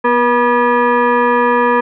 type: tone with frequency modulation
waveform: sine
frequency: 244.3 Hz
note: B3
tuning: 19 cents flat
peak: -9 dBFS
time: 0.04-1.81 s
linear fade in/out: 10 ms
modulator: 726 Hz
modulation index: 1.8
effects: none